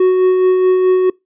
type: tone with tremolo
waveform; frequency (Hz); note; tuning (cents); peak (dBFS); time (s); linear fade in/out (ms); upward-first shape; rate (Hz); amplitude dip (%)
triangle; 370; F#4; 0; -5; 0-1.1; 5; sine; 4.7; 30
effects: noise-tail reverb RT60 0.2 s tail -25 dB re dry + resampled to 8000 Hz